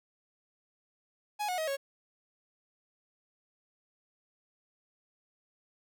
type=tone with pitch steps; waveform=45% pulse; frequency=836 / 727.8 / 633.6 / 551.6 Hz; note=G#5 / F#5 / D#5 / C#5; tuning=+11 / -29 / +31 / -9 cents; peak=-31 dBFS; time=1.39-1.77 s; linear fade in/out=20 ms; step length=95 ms; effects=none